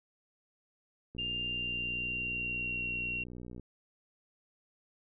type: click train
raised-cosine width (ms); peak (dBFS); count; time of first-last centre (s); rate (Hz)
3; -33; 150; 1.15-3.597; 60.9
type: tone with pitch glide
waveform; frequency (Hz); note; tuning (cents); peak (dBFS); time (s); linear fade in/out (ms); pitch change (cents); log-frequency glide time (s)
sine; 2799 to 2745; F7 to F7; +3 to -31; -33; 1.18-3.24; 10; -34; 1.29-2.84
effects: none